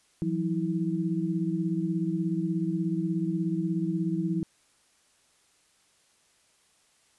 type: tone cluster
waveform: sine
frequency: 166.5 / 183.1 / 323.8 Hz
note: E3 / F#3 / E4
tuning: +18 / -18 / -31 cents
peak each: -30 dBFS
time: 0.22-4.43 s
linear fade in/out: 0 ms
effects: white hiss -65 dBFS RMS until 7.18 s + resampled to 24000 Hz